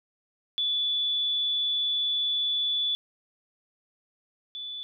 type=tone pair in turn; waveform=sine; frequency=3455 / 3473 Hz; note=A7 / A7; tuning=-32 / -23 cents; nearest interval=unison; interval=9 cents; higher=second; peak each=-24 / -34 dBFS; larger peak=first; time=0.58-2.95 / 4.55-4.83 s; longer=first; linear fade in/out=0 ms; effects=none